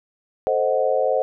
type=chord; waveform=sine; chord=A diminished seventh; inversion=none; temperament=equal; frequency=440 / 523.3 / 622.3 / 740 Hz; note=A4 / C5 / Eb5 / Gb5; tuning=0 / 0 / 0 / 0 cents; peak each=-25 / -20 / -23 / -25 dBFS; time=0.47-1.22 s; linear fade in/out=0 ms; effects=none